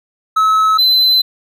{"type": "tone pair in turn", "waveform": "triangle", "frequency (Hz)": [1292, 4045], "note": ["E6", "B7"], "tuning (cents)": [-35, 41], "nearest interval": "octave + minor sixth", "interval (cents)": 1976, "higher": "second", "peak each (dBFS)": -7, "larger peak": "neither", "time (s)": [[0.36, 0.78], [0.78, 1.22]], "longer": "second", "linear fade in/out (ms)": 10, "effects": []}